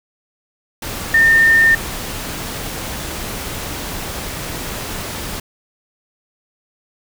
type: tone in noise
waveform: sine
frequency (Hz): 1813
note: A#6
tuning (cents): -49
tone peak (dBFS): -8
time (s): 1.14-1.75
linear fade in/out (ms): 5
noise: pink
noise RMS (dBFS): -26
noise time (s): 0.82-5.4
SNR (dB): +15
effects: none

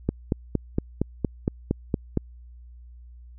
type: click train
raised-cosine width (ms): 3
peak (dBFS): -9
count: 10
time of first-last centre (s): 0.09-2.173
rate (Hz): 4.32
effects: added 60 Hz sine -43 dBFS peak until 3.38 s

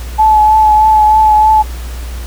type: tone with vibrato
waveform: sine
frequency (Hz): 861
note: A5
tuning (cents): -38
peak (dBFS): -4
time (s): 0.18-1.63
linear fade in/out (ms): 20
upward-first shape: triangle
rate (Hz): 3.2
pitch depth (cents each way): 25
effects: added 60 Hz sine -20 dBFS peak until 2.26 s + pink hiss -32 dBFS RMS until 2.26 s

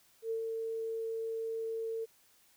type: tone with ADSR envelope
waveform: sine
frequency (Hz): 450.6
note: A4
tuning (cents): +41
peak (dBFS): -31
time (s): 0.22-2.06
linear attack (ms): 87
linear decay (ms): 100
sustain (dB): -3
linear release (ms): 25
effects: white hiss -66 dBFS RMS until 2.56 s

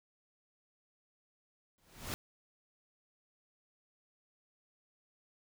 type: noise with exponential growth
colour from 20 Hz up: pink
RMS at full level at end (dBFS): -36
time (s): 1.78-2.14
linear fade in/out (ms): 0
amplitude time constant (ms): 77
effects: none

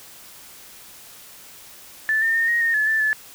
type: tone with pitch steps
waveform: sine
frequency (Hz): 1754 / 1811 / 1830 / 1877 / 1839 / 1721 / 1765 / 1730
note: A6 / A6 / A#6 / A#6 / A#6 / A6 / A6 / A6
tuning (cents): -6 / +49 / -32 / +11 / -24 / -39 / +5 / -30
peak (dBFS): -17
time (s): 2.09-3.13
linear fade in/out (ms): 0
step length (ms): 130
effects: white hiss -44 dBFS RMS until 3.34 s

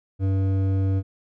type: tone with hard clipping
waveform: sine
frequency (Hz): 96.3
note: G2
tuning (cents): -30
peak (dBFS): -21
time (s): 0.19-1.03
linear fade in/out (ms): 50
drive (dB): 10
effects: none

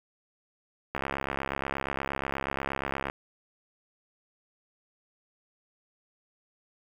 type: click train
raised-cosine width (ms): 0.5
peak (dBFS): -15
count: 148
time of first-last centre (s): 0.95-3.099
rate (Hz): 68.4
effects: 8-bit

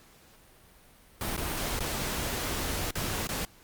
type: noise with dropouts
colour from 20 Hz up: pink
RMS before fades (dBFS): -32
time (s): 1.21-3.45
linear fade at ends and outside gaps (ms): 1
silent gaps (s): 1.365-1.377 / 1.792-1.805 / 2.908-2.954 / 3.271-3.29
effects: pink hiss -57 dBFS RMS until 3.63 s + Opus 48 kbps

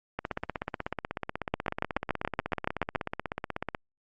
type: two click trains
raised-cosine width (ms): 0.5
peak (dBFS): -16 / -11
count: 59 / 11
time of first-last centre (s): 0.19-3.748 / 1.54-2.958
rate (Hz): 16.3 / 7.05
effects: Opus 48 kbps

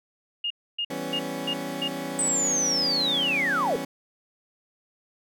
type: tone bursts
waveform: sine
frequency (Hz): 2841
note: F7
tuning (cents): +29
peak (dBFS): -25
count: 5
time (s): 0.44-1.88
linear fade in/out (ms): 5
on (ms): 64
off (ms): 280
type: chord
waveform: 20% pulse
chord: C# half-diminished seventh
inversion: first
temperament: equal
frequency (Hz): 164.81 / 196 / 246.9 / 277.2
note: E3 / G3 / B3 / C#4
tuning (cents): 0 / 0 / 0 / 0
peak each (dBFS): -33 / -33 / -32 / -28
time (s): 0.9-3.85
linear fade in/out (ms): 5
type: linear sweep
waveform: sine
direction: down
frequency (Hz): 8200 to 414.7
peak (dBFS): -22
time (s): 2.19-3.76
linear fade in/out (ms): 0
effects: none

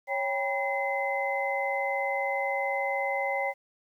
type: tone cluster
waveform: sine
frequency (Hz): 553 / 792 / 963 / 2052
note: C#5 / G5 / B5 / C7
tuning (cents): -4 / +18 / -44 / -34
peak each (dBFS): -31 / -31 / -39 / -31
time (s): 0.07-3.54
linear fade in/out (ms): 50
effects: 10-bit

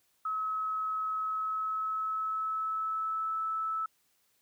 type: tone with pitch glide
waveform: sine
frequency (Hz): 1285 to 1309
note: E6 to E6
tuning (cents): -45 to -13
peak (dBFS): -30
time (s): 0.25-3.86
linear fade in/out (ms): 5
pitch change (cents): +32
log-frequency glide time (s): 1.17-3.35
effects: white hiss -72 dBFS RMS until 4.41 s + high-pass 60 Hz 12 dB/octave

